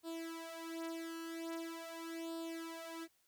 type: tone with flanger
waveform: sawtooth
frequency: 329.6 Hz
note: E4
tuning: in tune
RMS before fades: -45 dBFS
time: 0.03-3.08 s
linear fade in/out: 50 ms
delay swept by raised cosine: 0.23 to 3.73 ms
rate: 0.43 Hz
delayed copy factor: +0.85
effects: white hiss -75 dBFS RMS until 3.27 s